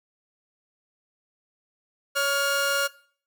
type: tone pair together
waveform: sawtooth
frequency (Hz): 559.3 / 1411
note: C#5 / F6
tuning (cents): +15 / +17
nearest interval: octave + major third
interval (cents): 1602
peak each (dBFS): -23 / -20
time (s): 2.15-2.88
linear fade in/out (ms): 20
effects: noise-tail reverb RT60 0.5 s tail -20 dB re dry